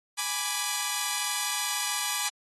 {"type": "chord", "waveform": "5% pulse", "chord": "G# diminished", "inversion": "none", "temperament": "equal", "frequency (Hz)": [830.6, 987.8, 1174.7], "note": ["G#5", "B5", "D6"], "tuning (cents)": [0, 0, 0], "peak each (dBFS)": -21, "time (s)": [0.17, 2.3], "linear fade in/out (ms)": 20, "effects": ["AAC 32 kbps"]}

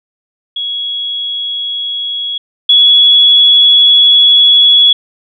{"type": "tone pair in turn", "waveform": "sine", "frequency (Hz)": [3337, 3372], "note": ["G#7", "G#7"], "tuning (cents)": [8, 26], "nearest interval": "unison", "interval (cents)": 18, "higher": "second", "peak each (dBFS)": [-15, -3], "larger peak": "second", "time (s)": [[0.56, 2.38], [2.69, 4.93]], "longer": "second", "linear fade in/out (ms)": 5, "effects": []}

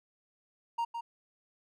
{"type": "tone with echo", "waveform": "triangle", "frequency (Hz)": 932.3, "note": "A#5", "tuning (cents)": 0, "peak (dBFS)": -27, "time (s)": [0.78, 0.85], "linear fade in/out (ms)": 10, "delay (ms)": 160, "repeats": 1, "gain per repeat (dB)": -6, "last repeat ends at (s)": 1.01, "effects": []}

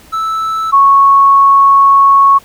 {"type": "tone pair in turn", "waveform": ["triangle", "sine"], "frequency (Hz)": [1314, 1104.9], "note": ["E6", "C#6"], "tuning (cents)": [-6, -6], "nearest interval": "minor third", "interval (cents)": 300, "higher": "first", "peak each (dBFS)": [-11, -3], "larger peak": "second", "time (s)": [[0.12, 0.72], [0.72, 2.39]], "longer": "second", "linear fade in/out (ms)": 20, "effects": ["pink hiss -41 dBFS RMS until 2.44 s"]}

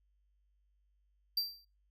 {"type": "tone with exponential decay", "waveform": "square", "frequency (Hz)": 4699, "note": "D8", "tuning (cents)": 0, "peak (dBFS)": -28, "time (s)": [1.37, 1.65], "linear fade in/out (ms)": 5, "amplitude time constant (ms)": 60, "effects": ["noise-tail reverb RT60 0.3 s tail -25 dB re dry", "added 50 Hz sine -70 dBFS peak until 1.9 s"]}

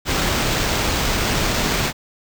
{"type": "noise with sample-and-hold", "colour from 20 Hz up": "pink", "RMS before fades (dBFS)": -20, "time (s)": [0.05, 1.93], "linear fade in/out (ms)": 50, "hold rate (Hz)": 11025, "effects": []}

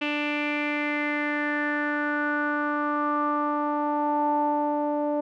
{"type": "tone with low-pass filter sweep", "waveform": "sawtooth", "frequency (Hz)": 295, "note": "D4", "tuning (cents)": 8, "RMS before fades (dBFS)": -26, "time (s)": [0.01, 5.21], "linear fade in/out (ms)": 10, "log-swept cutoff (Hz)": [2700, 710], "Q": 6.2, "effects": []}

